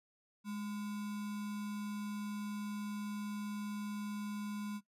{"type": "tone with sample-and-hold", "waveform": "sine", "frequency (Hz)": 207.7, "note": "G#3", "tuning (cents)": 0, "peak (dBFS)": -38, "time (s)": [0.44, 4.81], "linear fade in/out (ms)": 50, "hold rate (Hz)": 1225, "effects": ["noise-tail reverb RT60 0.1 s tail -17 dB re dry", "resampled to 32000 Hz"]}